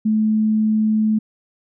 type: tone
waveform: sine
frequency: 216.5 Hz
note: A3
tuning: 28 cents flat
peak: -14 dBFS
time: 0.05-1.19 s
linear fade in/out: 10 ms
effects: none